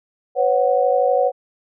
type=chord; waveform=sine; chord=B suspended second; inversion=none; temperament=equal with one note detuned; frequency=502.2 / 554.4 / 740 Hz; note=B4 / C#5 / F#5; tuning=+29 / 0 / 0 cents; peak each=-18 / -18 / -19 dBFS; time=0.35-1.32 s; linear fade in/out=50 ms; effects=none